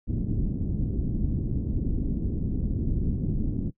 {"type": "low-pass noise", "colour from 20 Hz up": "pink", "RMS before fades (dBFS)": -27, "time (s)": [0.07, 3.71], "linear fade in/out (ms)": 20, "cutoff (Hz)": 290, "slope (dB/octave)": 24, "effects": ["noise-tail reverb RT60 0.1 s tail -20 dB re dry"]}